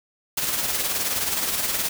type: noise with tremolo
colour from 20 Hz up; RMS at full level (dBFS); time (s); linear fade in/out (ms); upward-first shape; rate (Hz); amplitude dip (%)
white; -23; 0.37-1.89; 5; sine; 19; 45
effects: none